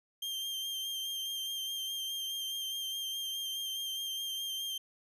40% pulse tone with vibrato, 3172 Hz, G7, 20 cents sharp, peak -34 dBFS, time 0.22-4.78 s, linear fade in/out 5 ms, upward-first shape sine, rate 4.8 Hz, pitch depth 20 cents each way, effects none

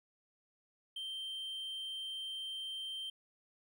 triangle tone, 3136 Hz, G7, in tune, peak -38 dBFS, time 0.96-3.1 s, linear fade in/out 5 ms, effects none

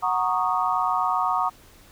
sine chord, D# minor seventh, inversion first, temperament equal with one note detuned, 740 / 932.3 / 1108.7 / 1236.6 Hz, F#5 / A#5 / C#6 / D#6, 0 / 0 / 0 / -11 cents, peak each -26 dBFS, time 0.02-1.5 s, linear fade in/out 20 ms, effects pink hiss -52 dBFS RMS until 1.91 s

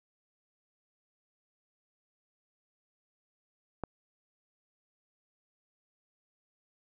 click, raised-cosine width 1 ms, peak -20 dBFS, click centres 3.837 s, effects none

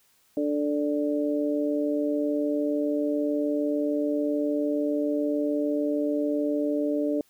harmonic tone, 146.83 Hz, D3, in tune, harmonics 2 / 3 / 4, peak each -25 / -31 / -29 dBFS, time 0.37-7.21 s, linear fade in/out 2 ms, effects white hiss -64 dBFS RMS until 7.29 s

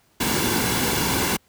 pink noise with comb filter, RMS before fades -22 dBFS, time 0.2-1.37 s, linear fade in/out 10 ms, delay 1.6 ms, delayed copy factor -0.5, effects pink hiss -61 dBFS RMS until 1.48 s + high-pass 60 Hz 12 dB/octave

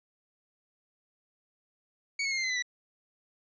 sawtooth tone with pitch steps, 2237 / 2188 / 2141 / 2094 / 2049 / 2004 / 1961 Hz, C#7 / C#7 / C7 / C7 / C7 / B6 / B6, +15 / -23 / +39 / +1 / -37 / +25 / -13 cents, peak -25 dBFS, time 2.19-2.624 s, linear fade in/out 5 ms, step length 62 ms, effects resampled to 16000 Hz

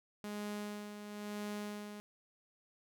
sawtooth tone with tremolo, 207.7 Hz, G#3, in tune, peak -35 dBFS, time 0.24-2 s, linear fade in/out 0 ms, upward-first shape sine, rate 1 Hz, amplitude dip 55%, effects none

